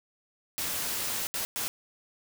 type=noise bursts at uneven times; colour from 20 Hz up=white; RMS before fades=-32 dBFS; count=3; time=0.58-1.27 / 1.34-1.45 / 1.56-1.68 s; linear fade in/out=0 ms; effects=none